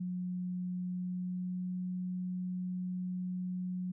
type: tone with pitch glide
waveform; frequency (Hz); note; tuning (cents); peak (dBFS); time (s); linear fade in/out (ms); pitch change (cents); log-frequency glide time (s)
sine; 180.7 to 182.06; F#3 to F#3; -41 to -28; -34; 0-3.92; 10; +13; 0.86-1.75
effects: none